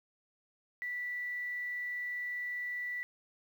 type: tone with quantisation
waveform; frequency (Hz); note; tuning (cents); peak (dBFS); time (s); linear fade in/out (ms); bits
sine; 1965; B6; -9; -35; 0.82-3.03; 0; 10
effects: none